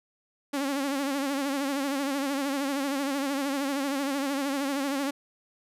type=tone with vibrato; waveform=sawtooth; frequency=277.2 Hz; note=C#4; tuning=in tune; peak=-23 dBFS; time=0.53-5.11 s; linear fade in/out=10 ms; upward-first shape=sine; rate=13 Hz; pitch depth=72 cents each way; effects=resampled to 32000 Hz